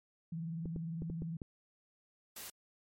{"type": "tone with vibrato", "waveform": "sine", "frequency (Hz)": 164.81, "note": "E3", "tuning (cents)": 0, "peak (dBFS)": -37, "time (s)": [0.32, 1.37], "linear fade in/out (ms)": 5, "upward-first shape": "sine", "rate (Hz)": 20, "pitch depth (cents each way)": 84}
{"type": "clicks", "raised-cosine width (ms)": 3, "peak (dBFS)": -28, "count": 6, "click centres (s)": [0.657, 0.762, 1.021, 1.1, 1.221, 1.418]}
{"type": "noise", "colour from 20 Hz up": "white", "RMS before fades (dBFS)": -46, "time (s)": [2.36, 2.5], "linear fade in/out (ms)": 5}
{"effects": ["MP3 64 kbps"]}